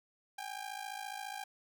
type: ring-modulated tone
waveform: sawtooth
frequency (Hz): 798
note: G5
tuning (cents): +31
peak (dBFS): -34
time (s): 0.38-1.44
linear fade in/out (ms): 5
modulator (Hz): 27.3
effects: none